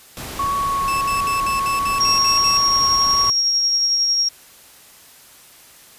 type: noise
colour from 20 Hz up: pink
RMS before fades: -31 dBFS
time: 0.17-3.3 s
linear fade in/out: 0 ms
type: tone with vibrato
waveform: sine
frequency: 1108.7 Hz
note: C#6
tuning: in tune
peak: -18 dBFS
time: 0.39-3.3 s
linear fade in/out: 5 ms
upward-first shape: triangle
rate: 1.5 Hz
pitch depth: 18 cents each way
type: tone bursts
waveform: sawtooth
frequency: 2637 Hz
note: E7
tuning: in tune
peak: -21 dBFS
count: 9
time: 0.88-2.57 s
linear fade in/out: 0 ms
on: 130 ms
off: 65 ms
type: tone with tremolo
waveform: sine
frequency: 5588 Hz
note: F8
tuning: in tune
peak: -14 dBFS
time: 2-4.29 s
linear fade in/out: 10 ms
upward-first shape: sine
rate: 11 Hz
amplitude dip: 25%
effects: white hiss -46 dBFS RMS until 5.98 s + resampled to 32000 Hz